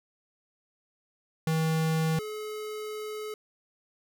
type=tone pair in turn; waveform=square; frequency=160 / 427.1 Hz; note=D#3 / G#4; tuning=+49 / +48 cents; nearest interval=octave + perfect fourth; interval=1699 cents; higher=second; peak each=-25 / -35 dBFS; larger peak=first; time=1.47-2.19 / 2.19-3.34 s; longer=second; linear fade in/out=2 ms; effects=none